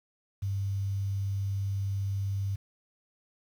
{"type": "tone with quantisation", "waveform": "sine", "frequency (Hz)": 98.5, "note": "G2", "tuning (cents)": 9, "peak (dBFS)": -28, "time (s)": [0.42, 2.56], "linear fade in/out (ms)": 10, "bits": 9, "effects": []}